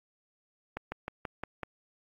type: slowing click train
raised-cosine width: 0.5 ms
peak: -20 dBFS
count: 6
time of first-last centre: 0.77-1.633 s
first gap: 150 ms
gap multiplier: 1.07
effects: AAC 32 kbps